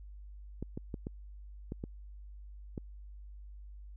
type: clicks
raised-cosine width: 3 ms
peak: -25 dBFS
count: 7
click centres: 0.626 / 0.775 / 0.942 / 1.069 / 1.721 / 1.839 / 2.778 s
effects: added 50 Hz sine -46 dBFS peak until 3.96 s